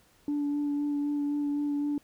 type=tone with vibrato; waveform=sine; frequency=290 Hz; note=D4; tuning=22 cents flat; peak=-25 dBFS; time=0.28-1.98 s; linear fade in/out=2 ms; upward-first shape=sine; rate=3.9 Hz; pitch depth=14 cents each way; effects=tanh soft clip ceiling -24 dBFS + pink hiss -63 dBFS RMS until 2.03 s